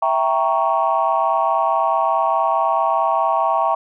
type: chord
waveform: sine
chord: E diminished seventh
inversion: none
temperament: equal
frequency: 659.3 / 784 / 932.3 / 1108.7 Hz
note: E5 / G5 / Bb5 / Db6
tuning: 0 / 0 / 0 / 0 cents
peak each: -20 dBFS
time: 0.02-3.75 s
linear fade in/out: 5 ms
effects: tanh soft clip ceiling -6 dBFS